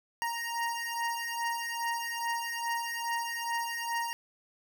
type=beating tone pair; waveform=25% pulse; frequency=932.3 / 934.7 Hz; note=A#5 / A#5; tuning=0 / +4 cents; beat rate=2.4 Hz; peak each=-31 dBFS; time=0.22-4.13 s; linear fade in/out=0 ms; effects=11-bit